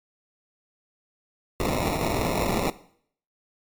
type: noise with sample-and-hold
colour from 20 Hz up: violet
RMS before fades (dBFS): -25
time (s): 1.6-2.7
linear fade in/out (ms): 0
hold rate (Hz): 1575
effects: noise-tail reverb RT60 0.6 s tail -17 dB re dry + MP3 96 kbps